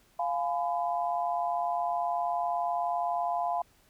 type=chord; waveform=sine; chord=F diminished; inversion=none; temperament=just; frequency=698.5 / 838.1 / 1005.8 Hz; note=F5 / Ab5 / Cb6; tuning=0 / +16 / +31 cents; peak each=-29 / -34 / -34 dBFS; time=0.19-3.62 s; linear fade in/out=5 ms; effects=pink hiss -64 dBFS RMS until 3.89 s